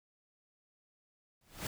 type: noise with exponential growth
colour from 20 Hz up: pink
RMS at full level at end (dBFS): -35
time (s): 1.41-1.67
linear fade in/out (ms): 2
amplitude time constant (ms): 55
effects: none